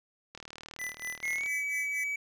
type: click train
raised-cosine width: 0.2 ms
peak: -26 dBFS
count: 44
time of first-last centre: 0.35-1.461 s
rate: 38.7 Hz
type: tone with tremolo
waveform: square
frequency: 1995 Hz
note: B6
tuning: 17 cents sharp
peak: -34 dBFS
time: 0.79-2.04 s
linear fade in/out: 5 ms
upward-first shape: sine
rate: 4.3 Hz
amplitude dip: 95%
type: tone with pitch glide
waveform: triangle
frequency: 2156 to 2282 Hz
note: C#7 to C#7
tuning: -49 to +50 cents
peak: -29 dBFS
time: 1.23-2.16 s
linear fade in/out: 5 ms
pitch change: +99 cents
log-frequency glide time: 1.35-1.46 s
effects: none